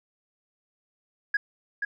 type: tone with echo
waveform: sine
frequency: 1657 Hz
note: G#6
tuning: 4 cents flat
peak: -19 dBFS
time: 1.34-1.37 s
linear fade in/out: 5 ms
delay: 480 ms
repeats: 1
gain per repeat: -6 dB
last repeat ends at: 1.85 s
effects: tanh soft clip ceiling -18 dBFS